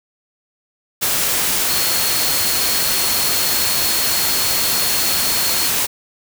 sine tone in noise, 4317 Hz, C#8, 47 cents flat, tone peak -23 dBFS, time 1.68-5.69 s, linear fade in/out 20 ms, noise white, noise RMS -18 dBFS, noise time 1.01-5.87 s, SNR -8 dB, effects none

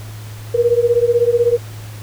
sine beating tone pair, 468 / 484 Hz, A#4 / B4, +7 / -35 cents, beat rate 16 Hz, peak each -14 dBFS, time 0.54-1.58 s, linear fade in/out 10 ms, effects added 107 Hz sine -29 dBFS peak until 2.02 s + pink hiss -39 dBFS RMS until 2.02 s

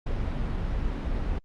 brown noise, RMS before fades -28 dBFS, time 0.06-1.39 s, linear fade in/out 10 ms, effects low-pass 4000 Hz 12 dB/octave + Opus 48 kbps

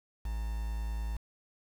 triangle tone with quantisation, 55 Hz, A1, in tune, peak -30 dBFS, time 0.25-1.17 s, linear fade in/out 5 ms, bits 8, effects none

